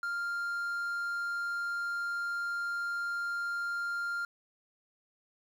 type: tone with quantisation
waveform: triangle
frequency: 1396.9 Hz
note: F6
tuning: in tune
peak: -30 dBFS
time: 0.03-4.25 s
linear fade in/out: 2 ms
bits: 10
effects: none